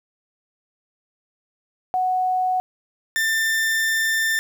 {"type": "tone pair in turn", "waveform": ["sine", "40% pulse"], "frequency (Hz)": [740, 1788.2], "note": ["F#5", "A6"], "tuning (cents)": [0, 28], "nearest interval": "octave + minor third", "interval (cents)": 1528, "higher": "second", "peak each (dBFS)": [-18, -18], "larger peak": "neither", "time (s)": [[1.94, 2.6], [3.16, 4.39]], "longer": "second", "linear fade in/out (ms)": 0, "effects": ["9-bit"]}